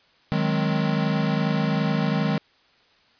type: chord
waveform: square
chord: Ab dominant seventh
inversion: second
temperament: equal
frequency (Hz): 155.56 / 185 / 207.7 / 261.6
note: Eb3 / Gb3 / Ab3 / C4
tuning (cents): 0 / 0 / 0 / 0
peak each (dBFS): -25 / -29 / -26 / -31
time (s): 0.32-2.38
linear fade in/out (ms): 0
effects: white hiss -59 dBFS RMS until 3.19 s + resampled to 11025 Hz